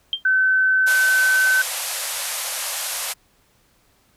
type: tone with exponential decay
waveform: sine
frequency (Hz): 3170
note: G7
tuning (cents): +19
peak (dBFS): -15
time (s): 0.13-0.23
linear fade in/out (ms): 1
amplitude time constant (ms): 20
type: tone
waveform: sine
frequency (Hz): 1527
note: G6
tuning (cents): -46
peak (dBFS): -14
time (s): 0.25-1.62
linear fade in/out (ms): 5
type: band-pass noise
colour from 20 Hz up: white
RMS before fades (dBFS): -27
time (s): 0.86-3.14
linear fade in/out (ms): 20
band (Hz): 500 to 13000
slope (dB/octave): 96
effects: pink hiss -60 dBFS RMS until 4.16 s